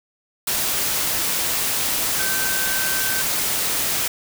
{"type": "tone in noise", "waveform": "sine", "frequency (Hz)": 1544, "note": "G6", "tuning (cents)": -27, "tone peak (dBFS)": -26, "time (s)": [2.19, 3.22], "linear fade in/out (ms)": 5, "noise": "white", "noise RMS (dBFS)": -22, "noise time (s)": [0.47, 4.08], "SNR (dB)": -7, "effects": []}